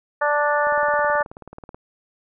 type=harmonic tone; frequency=293.7 Hz; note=D4; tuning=in tune; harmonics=2 / 3 / 4 / 5 / 6; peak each=-21 / -23 / -24 / -25 / -26 dBFS; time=0.21-1.23 s; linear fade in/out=10 ms
type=click train; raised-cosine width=1 ms; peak=-24 dBFS; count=21; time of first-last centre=0.67-1.745 s; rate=18.6 Hz
effects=none